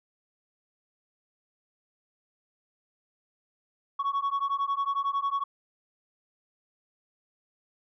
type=beating tone pair; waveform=sine; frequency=1108.7 / 1119.7 Hz; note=C#6 / C#6; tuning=0 / +17 cents; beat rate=11 Hz; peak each=-27 / -27 dBFS; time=3.99-5.44 s; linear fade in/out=10 ms; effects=tanh soft clip ceiling -23 dBFS